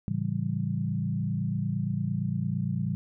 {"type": "chord", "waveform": "sine", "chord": "A dominant seventh", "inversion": "none", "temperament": "equal with one note detuned", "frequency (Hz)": [110, 138.59, 167.02, 196], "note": ["A2", "C#3", "E3", "G3"], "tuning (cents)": [0, 0, 23, 0], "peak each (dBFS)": -32, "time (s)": [0.08, 2.95], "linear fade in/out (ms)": 0, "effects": []}